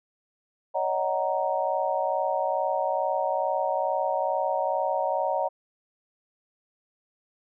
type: chord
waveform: sine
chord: D# minor seventh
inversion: third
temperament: just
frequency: 560 / 622.3 / 746.7 / 933.4 Hz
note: C#5 / D#5 / F#5 / A#5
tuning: +18 / 0 / +16 / +2 cents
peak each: -29 dBFS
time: 0.74-5.49 s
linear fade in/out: 20 ms
effects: none